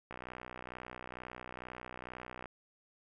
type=click train; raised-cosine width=0.5 ms; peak=-29 dBFS; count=147; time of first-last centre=0.11-2.457 s; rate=62.2 Hz; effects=none